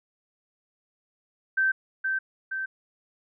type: tone with echo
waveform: sine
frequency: 1553 Hz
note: G6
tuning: 17 cents flat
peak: -20 dBFS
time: 1.57-1.72 s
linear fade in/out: 10 ms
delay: 470 ms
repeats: 2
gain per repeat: -4 dB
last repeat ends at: 2.66 s
effects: none